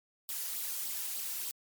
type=noise with flanger; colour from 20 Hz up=blue; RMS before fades=-37 dBFS; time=0.29-1.51 s; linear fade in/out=0 ms; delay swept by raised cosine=0.22 to 2.22 ms; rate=3.4 Hz; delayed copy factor=+0.5; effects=MP3 96 kbps